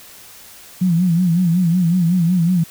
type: tone with vibrato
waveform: sine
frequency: 174.5 Hz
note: F3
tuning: 1 cent flat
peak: -12 dBFS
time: 0.81-2.64 s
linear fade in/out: 10 ms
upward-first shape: sine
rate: 5.4 Hz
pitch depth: 110 cents each way
effects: white hiss -41 dBFS RMS until 2.7 s